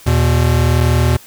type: tone pair together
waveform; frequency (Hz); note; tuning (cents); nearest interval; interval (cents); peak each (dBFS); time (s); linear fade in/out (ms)
square; 80.4 / 121.27; E2 / B2; -43 / -31; perfect fifth; 712; -14; 0.06-1.17; 10
effects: white hiss -41 dBFS RMS until 1.26 s